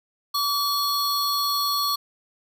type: tone pair together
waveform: square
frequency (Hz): 1143 / 4347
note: D6 / C#8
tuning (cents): -47 / -35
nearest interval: octave + major seventh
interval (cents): 2312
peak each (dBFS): -25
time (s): 0.34-1.96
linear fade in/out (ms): 10
effects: none